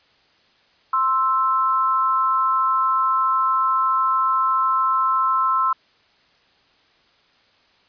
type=tone pair together; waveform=sine; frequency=1047.7 / 1320 Hz; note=C6 / E6; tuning=+2 / +2 cents; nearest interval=major third; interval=400 cents; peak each=-19 / -19 dBFS; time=0.93-5.73 s; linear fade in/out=5 ms; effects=white hiss -58 dBFS RMS until 7.88 s + resampled to 11025 Hz